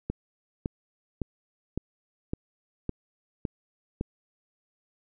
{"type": "click train", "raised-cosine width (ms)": 3, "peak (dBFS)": -16, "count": 8, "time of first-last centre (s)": [0.1, 4.011], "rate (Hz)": 1.79, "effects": []}